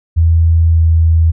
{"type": "tone with pitch glide", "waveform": "sine", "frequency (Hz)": [82.41, 81.65], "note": ["E2", "E2"], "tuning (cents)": [0, -16], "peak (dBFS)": -6, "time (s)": [0.16, 1.32], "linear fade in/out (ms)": 20, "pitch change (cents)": -16, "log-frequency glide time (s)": [0.72, 0.8], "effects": []}